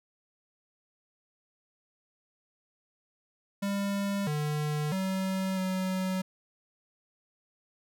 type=tone with pitch steps; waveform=square; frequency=199.6 / 150.1 / 189.9 / 187.2 Hz; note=G3 / D3 / F#3 / F#3; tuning=+32 / +38 / +45 / +20 cents; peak=-29 dBFS; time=3.62-6.22 s; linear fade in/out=10 ms; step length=650 ms; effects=none